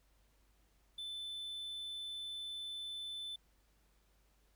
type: tone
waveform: triangle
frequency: 3520 Hz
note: A7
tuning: in tune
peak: -40 dBFS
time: 0.98-3.36 s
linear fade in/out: 5 ms
effects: added 50 Hz sine -70 dBFS peak until 4.55 s + pink hiss -75 dBFS RMS until 4.55 s